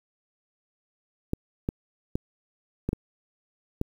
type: clicks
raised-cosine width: 3 ms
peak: -13 dBFS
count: 6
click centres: 1.334 / 1.689 / 2.155 / 2.89 / 2.931 / 3.814 s
effects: 8-bit

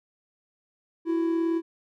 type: tone pair together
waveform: triangle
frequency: 331.5 / 370 Hz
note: E4 / F#4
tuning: +10 / 0 cents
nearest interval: major second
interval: 190 cents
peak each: -21 / -31 dBFS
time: 1.05-1.62 s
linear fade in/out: 50 ms
effects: none

